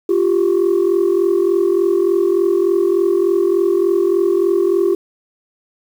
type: tone pair together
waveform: sine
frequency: 348.6 / 392 Hz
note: F4 / G4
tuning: -3 / 0 cents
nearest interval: major second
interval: 203 cents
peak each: -13 dBFS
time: 0.09-4.95 s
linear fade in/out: 5 ms
effects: tanh soft clip ceiling -8 dBFS + 7-bit